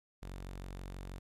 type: tone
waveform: sawtooth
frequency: 46.25 Hz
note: F#1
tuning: in tune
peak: -39 dBFS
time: 0.22-1.19 s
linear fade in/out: 10 ms
effects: resampled to 32000 Hz + 13-bit